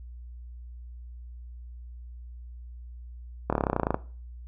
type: slowing click train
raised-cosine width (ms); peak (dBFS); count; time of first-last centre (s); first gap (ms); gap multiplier
1; -10; 15; 3.5-3.944; 26; 1.03
effects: noise-tail reverb RT60 0.4 s tail -18 dB re dry + added 60 Hz sine -40 dBFS peak until 4.47 s